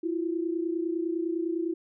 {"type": "tone pair together", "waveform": "sine", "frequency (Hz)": [330.1, 360], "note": ["E4", "F#4"], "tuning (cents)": [2, -47], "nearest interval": "major second", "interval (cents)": 151, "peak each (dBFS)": [-28, -32], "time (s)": [0.03, 1.74], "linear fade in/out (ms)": 10, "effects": []}